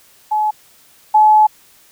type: tone pair in turn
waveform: sine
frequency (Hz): 853 / 856.4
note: G#5 / A5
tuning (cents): +46 / -47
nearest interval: unison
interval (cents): 7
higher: second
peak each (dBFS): -13 / -6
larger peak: second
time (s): 0.31-0.51 / 1.14-1.47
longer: second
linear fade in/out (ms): 10
effects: white hiss -49 dBFS RMS until 1.91 s